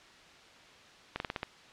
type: slowing click train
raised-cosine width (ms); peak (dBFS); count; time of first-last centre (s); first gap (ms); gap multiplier
0.3; -17; 6; 1.16-1.431; 41; 1.14
effects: white hiss -55 dBFS RMS until 1.72 s + low-pass 4000 Hz 12 dB/octave